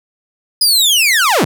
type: linear sweep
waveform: sawtooth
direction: down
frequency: 5030 to 92.5 Hz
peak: -6 dBFS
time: 0.61-1.45 s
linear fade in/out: 5 ms
effects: none